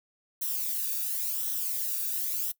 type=noise with flanger; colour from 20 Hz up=violet; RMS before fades=-31 dBFS; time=0.41-2.52 s; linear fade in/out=10 ms; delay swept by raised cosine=0.42 to 0.98 ms; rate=0.93 Hz; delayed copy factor=-0.6; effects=noise-tail reverb RT60 0.1 s tail -20 dB re dry